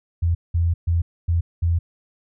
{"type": "tone bursts at uneven times", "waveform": "sine", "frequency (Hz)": 84.7, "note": "E2", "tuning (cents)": 48, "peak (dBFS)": -16, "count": 5, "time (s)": [[0.22, 0.35], [0.54, 0.74], [0.87, 1.02], [1.28, 1.41], [1.62, 1.79]], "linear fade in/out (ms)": 10, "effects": []}